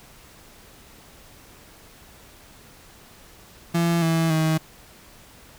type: tone with pitch steps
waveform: 35% pulse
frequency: 169.2 / 163.81 / 158.6 Hz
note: E3 / E3 / D#3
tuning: +45 / -11 / +33 cents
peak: -17 dBFS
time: 3.74-4.58 s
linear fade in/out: 10 ms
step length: 280 ms
effects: pink hiss -49 dBFS RMS until 5.58 s